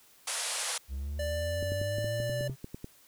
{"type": "band-pass noise", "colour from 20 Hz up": "white", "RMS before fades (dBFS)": -34, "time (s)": [0.27, 0.78], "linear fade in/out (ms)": 5, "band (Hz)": [470, 11000], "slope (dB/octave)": 96}
{"type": "exponential sweep", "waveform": "triangle", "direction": "up", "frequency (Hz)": [65.41, 135], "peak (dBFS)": -31, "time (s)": [0.88, 2.56], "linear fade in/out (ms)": 50}
{"type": "tone with vibrato", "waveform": "square", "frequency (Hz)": 587.3, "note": "D5", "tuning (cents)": 0, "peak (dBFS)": -33, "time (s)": [1.19, 2.48], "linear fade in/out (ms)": 5, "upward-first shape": "triangle", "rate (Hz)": 1.4, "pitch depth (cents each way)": 10}
{"type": "clicks", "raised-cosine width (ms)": 3, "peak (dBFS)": -26, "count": 12, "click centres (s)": [1.627, 1.72, 1.815, 1.984, 2.045, 2.201, 2.297, 2.409, 2.497, 2.644, 2.745, 2.844]}
{"effects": ["white hiss -60 dBFS RMS until 3.07 s"]}